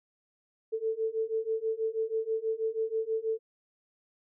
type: beating tone pair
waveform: sine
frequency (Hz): 441 / 447.2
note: A4 / A4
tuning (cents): +4 / +28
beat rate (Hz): 6.2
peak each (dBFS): -32 / -31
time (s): 0.72-3.39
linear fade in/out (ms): 20
effects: none